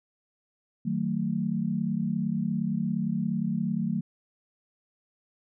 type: chord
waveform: sine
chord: D# diminished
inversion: none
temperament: just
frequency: 155.56 / 186.68 / 224 Hz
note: D#3 / F#3 / A3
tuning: 0 / +16 / +31 cents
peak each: -32 / -29 / -29 dBFS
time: 0.85-4.01 s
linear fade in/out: 10 ms
effects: none